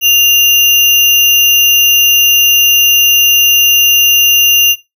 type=tone with sample-and-hold; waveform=sine; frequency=2800 Hz; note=F7; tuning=4 cents sharp; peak=-4 dBFS; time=0.01-4.76 s; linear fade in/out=50 ms; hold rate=8820 Hz; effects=noise-tail reverb RT60 0.2 s tail -18 dB re dry